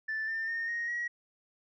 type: tone with pitch steps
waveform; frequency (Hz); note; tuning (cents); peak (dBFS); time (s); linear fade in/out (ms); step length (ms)
sine; 1760 / 1795.9 / 1832.6 / 1870 / 1908.2; A6 / A6 / A#6 / A#6 / A#6; 0 / +35 / -30 / +5 / +40; -30; 0.08-1.08; 10; 200
effects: tanh soft clip ceiling -28 dBFS